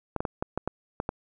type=clicks; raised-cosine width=1 ms; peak=-14 dBFS; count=8; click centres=0.163 / 0.205 / 0.252 / 0.425 / 0.576 / 0.676 / 1.001 / 1.091 s; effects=none